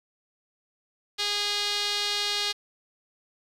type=tone with band-pass filter; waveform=sawtooth; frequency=411.2 Hz; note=G#4; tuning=17 cents flat; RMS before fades=-28 dBFS; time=1.18-2.53 s; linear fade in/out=20 ms; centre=4000 Hz; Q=2.7; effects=resampled to 32000 Hz + 8-bit